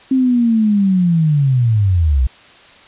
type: linear sweep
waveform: sine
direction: down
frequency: 266.7 to 59 Hz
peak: -10 dBFS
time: 0.11-2.27 s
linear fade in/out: 5 ms
effects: white hiss -43 dBFS RMS until 2.87 s + resampled to 8000 Hz